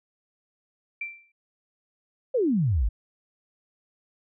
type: tone with exponential decay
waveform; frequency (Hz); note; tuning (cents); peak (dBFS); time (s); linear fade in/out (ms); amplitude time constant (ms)
sine; 2349; D7; 0; -27; 1.01-1.32; 5; 66
type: exponential sweep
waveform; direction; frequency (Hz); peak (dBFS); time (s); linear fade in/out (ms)
sine; down; 554.4 to 46.25; -20; 2.34-2.89; 10
effects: none